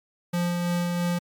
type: tone with tremolo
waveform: square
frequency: 174.61 Hz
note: F3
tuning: in tune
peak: -23 dBFS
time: 0.33-1.19 s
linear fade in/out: 10 ms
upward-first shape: sine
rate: 3 Hz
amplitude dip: 25%
effects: MP3 96 kbps